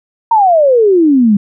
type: exponential sweep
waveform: sine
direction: down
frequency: 941 to 196 Hz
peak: -5 dBFS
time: 0.31-1.37 s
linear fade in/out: 5 ms
effects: none